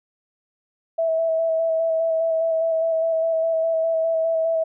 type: tone with vibrato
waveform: sine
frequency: 652 Hz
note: E5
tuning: 19 cents flat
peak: -18 dBFS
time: 0.98-4.64 s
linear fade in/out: 10 ms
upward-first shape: square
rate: 4.9 Hz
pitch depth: 16 cents each way
effects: none